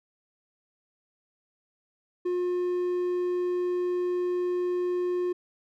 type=tone; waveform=triangle; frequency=357.6 Hz; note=F4; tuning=41 cents sharp; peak=-23 dBFS; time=2.25-5.33 s; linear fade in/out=10 ms; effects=none